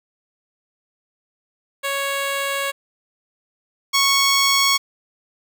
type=tone pair in turn; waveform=10% pulse; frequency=554.4 / 1105.9 Hz; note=C#5 / C#6; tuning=0 / -4 cents; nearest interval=octave; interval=1196 cents; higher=second; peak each=-13 / -6 dBFS; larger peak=second; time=1.83-2.72 / 3.93-4.78 s; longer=first; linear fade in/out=20 ms; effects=none